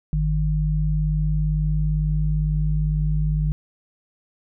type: tone pair together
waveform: sine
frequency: 51.16 / 153.3 Hz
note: G#1 / D#3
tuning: -25 / -25 cents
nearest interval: octave + perfect fifth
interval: 1900 cents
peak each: -21 dBFS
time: 0.13-3.52 s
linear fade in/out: 0 ms
effects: none